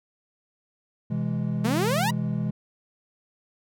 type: chord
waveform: triangle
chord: C augmented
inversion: none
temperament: equal with one note detuned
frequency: 127.46 / 164.81 / 207.7 Hz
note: C3 / E3 / G#3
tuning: -45 / 0 / 0 cents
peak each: -27 dBFS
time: 1.1-2.51 s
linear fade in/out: 10 ms
type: exponential sweep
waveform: sawtooth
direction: up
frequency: 210.1 to 996 Hz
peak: -20 dBFS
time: 1.64-2.11 s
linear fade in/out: 10 ms
effects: none